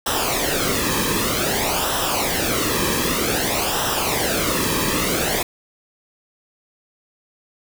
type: noise with flanger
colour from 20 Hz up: pink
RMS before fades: -21 dBFS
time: 0.06-5.43 s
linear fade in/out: 5 ms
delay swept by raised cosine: 0.44 to 1.42 ms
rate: 0.53 Hz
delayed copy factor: -0.7
effects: none